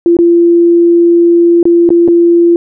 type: tone with dropouts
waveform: sine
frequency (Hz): 342.2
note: F4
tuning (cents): -35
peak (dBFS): -3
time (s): 0.06-2.56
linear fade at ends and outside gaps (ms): 1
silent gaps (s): 0.168-0.188 / 1.629-1.654 / 1.891-1.904 / 2.078-2.084
effects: none